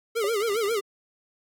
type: tone with vibrato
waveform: square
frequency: 430.7 Hz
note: A4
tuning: 37 cents flat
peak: -24 dBFS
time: 0.15-0.81 s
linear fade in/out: 20 ms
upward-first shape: sine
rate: 7.4 Hz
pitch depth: 150 cents each way
type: tone with exponential decay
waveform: sine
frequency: 561 Hz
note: C#5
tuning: 21 cents sharp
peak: -26 dBFS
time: 0.24-0.38 s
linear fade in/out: 1 ms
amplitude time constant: 30 ms
effects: AAC 64 kbps